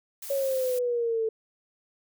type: noise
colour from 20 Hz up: blue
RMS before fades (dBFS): -39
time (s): 0.22-0.79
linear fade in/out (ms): 5
type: exponential sweep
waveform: sine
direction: down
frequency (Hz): 557 to 440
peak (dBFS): -24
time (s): 0.3-1.29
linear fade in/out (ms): 5
effects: none